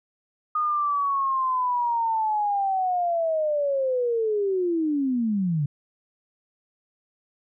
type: linear sweep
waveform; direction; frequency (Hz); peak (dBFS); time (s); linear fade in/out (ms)
sine; down; 1235 to 138.59; -21; 0.55-5.66; 5
effects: none